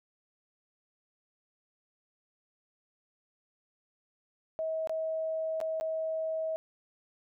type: tone with dropouts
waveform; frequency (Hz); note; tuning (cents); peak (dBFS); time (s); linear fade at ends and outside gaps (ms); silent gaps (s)
sine; 640; D#5; +49; -30; 4.59-6.56; 0; 4.873-4.895 / 5.603-5.613 / 5.8-5.81
effects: none